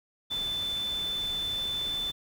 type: tone in noise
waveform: sine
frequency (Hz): 3520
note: A7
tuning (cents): 0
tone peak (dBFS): -29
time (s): 0.3-2.12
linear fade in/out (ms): 20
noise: pink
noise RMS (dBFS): -43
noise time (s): 0.3-2.12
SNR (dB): +11
effects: none